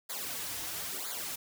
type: noise with flanger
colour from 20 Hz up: white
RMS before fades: -38 dBFS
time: 0.09-1.36 s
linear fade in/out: 10 ms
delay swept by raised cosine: 0.35 to 5.05 ms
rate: 1 Hz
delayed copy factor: -0.85
effects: none